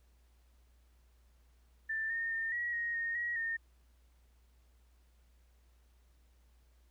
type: tone with pitch steps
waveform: sine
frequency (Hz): 1776 / 1832 / 1814 / 1914 / 1875 / 1849 / 1903 / 1829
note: A6 / A#6 / A#6 / A#6 / A#6 / A#6 / A#6 / A#6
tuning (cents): +16 / -31 / -48 / +45 / +10 / -15 / +35 / -33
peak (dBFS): -33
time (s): 1.89-3.57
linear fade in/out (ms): 10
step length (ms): 210
effects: added 60 Hz sine -63 dBFS peak until 6.9 s + pink hiss -75 dBFS RMS until 6.9 s